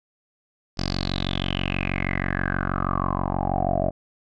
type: tone with low-pass filter sweep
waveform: 10% pulse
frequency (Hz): 46.25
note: F#1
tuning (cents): 0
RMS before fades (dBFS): -25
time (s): 0.77-3.91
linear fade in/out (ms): 20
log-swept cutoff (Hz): 5100 to 610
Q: 8.3
effects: none